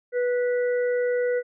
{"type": "harmonic tone", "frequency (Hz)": 490.8, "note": "B4", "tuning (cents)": -11, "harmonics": [1, 3, 4], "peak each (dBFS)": [-21, -35, -37], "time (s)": [0.12, 1.43], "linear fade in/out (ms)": 50, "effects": []}